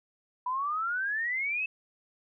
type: exponential sweep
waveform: sine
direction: up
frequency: 980 to 2637 Hz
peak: -28 dBFS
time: 0.46-1.66 s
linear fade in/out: 5 ms
effects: none